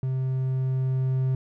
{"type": "tone with level ramp", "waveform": "triangle", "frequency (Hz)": 130.81, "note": "C3", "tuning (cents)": 0, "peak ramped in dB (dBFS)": [-22, -19], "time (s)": [0.03, 1.35], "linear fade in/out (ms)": 2, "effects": []}